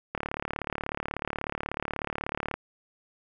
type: click train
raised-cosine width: 0.5 ms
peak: -15 dBFS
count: 88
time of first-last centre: 0.15-2.54 s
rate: 36.4 Hz
effects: none